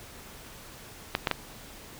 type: clicks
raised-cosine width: 0.3 ms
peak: -8 dBFS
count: 3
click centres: 1.151 / 1.272 / 1.313 s
effects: pink hiss -47 dBFS RMS until 1.99 s